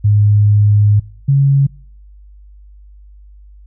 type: tone pair in turn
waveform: sine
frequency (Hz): 103.83 / 138.6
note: G#2 / C#3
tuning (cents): 0 / 0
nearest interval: perfect fourth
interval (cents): 500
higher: second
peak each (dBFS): -7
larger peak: neither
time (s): 0.04-1 / 1.28-1.67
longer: first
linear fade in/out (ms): 10
effects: noise-tail reverb RT60 0.6 s tail -25 dB re dry + added 50 Hz sine -37 dBFS peak until 3.66 s